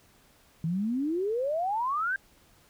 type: exponential sweep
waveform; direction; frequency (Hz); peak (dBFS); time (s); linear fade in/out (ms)
sine; up; 156.2 to 1615; -26; 0.64-2.16; 2
effects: pink hiss -61 dBFS RMS until 2.69 s